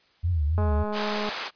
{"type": "tone with vibrato", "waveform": "sine", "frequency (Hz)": 80.5, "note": "E2", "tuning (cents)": -41, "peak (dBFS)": -21, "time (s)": [0.23, 0.84], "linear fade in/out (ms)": 20, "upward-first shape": "triangle", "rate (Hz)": 3.4, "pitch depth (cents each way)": 210}
{"type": "click train", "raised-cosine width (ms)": 1, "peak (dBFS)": -18, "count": 150, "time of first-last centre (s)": [0.58, 1.29], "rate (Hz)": 210}
{"type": "high-pass noise", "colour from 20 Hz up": "pink", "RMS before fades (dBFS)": -31, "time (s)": [0.92, 1.51], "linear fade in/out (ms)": 50, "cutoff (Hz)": 760, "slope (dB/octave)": 12}
{"effects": ["white hiss -62 dBFS RMS until 1.55 s", "resampled to 11025 Hz"]}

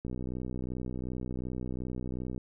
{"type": "click train", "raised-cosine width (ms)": 3, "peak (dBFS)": -24, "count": 147, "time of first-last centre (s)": [0.05, 2.379], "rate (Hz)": 62.7, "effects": []}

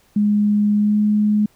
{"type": "tone with pitch glide", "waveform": "sine", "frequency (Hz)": [207.7, 210.1], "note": ["G#3", "G#3"], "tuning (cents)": [0, 20], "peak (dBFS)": -13, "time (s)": [0.16, 1.46], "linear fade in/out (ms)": 5, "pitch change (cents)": 20, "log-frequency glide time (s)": [0.76, 0.98], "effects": ["pink hiss -57 dBFS RMS until 1.55 s"]}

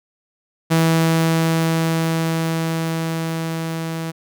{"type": "tone with level ramp", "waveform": "sawtooth", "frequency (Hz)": 163.2, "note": "E3", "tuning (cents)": -17, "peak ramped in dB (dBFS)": [-9, -20], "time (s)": [0.7, 4.12], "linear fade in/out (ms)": 20, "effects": []}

